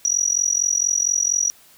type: tone with amplitude modulation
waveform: sine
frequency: 5800 Hz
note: F#8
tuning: 35 cents flat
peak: -13 dBFS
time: 0.05-1.5 s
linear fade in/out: 0 ms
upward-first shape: sine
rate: 44.3 Hz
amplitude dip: 95%
effects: white hiss -51 dBFS RMS until 1.77 s